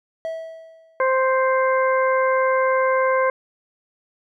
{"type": "tone with exponential decay", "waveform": "triangle", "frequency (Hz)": 650, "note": "E5", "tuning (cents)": -24, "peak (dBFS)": -21, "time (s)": [0.25, 1.17], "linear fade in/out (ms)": 0, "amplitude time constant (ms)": 200}
{"type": "harmonic tone", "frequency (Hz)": 523.3, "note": "C5", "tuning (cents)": 0, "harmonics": [1, 2, 3, 4], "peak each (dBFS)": [-18, -21, -26, -29], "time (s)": [1, 3.3], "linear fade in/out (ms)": 2}
{"effects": []}